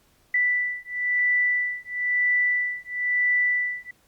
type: beating tone pair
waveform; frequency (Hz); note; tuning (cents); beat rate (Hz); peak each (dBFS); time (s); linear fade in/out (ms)
sine; 1975.5 / 1976.5; B6 / B6; 0 / +1; 1; -24; 0.34-3.91; 5
effects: pink hiss -62 dBFS RMS until 4.07 s + Opus 48 kbps